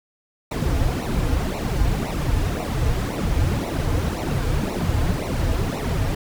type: noise with flanger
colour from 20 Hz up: brown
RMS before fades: -22 dBFS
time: 0.51-6.15 s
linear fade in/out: 5 ms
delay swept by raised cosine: 0.6 to 5.4 ms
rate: 1.9 Hz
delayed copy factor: -0.85
effects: none